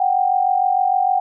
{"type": "tone pair together", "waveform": "sine", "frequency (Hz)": [737.4, 784], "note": ["F#5", "G5"], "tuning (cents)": [-6, 0], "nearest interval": "minor second", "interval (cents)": 106, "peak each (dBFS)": -17, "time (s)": [0, 1.2], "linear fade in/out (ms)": 5, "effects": []}